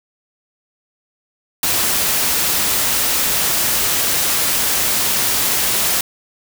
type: noise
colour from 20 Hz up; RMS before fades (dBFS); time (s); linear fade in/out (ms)
white; -17; 1.63-6.01; 2
effects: none